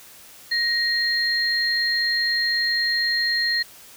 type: tone pair together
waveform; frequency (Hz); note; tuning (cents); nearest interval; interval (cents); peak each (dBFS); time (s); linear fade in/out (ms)
sine; 1878 / 4216; A#6 / C8; +12 / +12; octave + major second; 1400; -22; 0.51-3.63; 10
effects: white hiss -46 dBFS RMS until 3.96 s